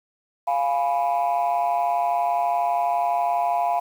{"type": "chord", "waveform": "sine", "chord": "F diminished", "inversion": "none", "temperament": "equal", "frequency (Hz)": [698.5, 830.6, 987.8], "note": ["F5", "Ab5", "Cb6"], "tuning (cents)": [0, 0, 0], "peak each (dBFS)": [-20, -24, -25], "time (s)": [0.47, 3.8], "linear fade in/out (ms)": 10, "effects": ["tanh soft clip ceiling -15 dBFS", "8-bit"]}